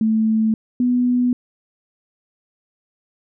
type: tone pair in turn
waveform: sine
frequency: 220 / 246.9 Hz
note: A3 / B3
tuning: 0 / 0 cents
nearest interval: major second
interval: 200 cents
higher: second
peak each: -14 dBFS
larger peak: neither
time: 0.01-0.54 / 0.8-1.33 s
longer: neither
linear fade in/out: 2 ms
effects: none